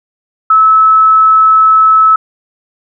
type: tone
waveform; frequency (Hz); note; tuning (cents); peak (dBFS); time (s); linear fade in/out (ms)
sine; 1300; E6; -24; -3; 0.5-2.16; 5
effects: none